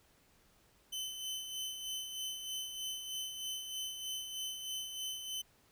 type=tone with tremolo; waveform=sawtooth; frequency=3046 Hz; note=F#7; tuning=50 cents sharp; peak=-34 dBFS; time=0.92-5.42 s; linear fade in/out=10 ms; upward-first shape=sine; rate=3.2 Hz; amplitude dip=50%; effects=pink hiss -68 dBFS RMS until 5.71 s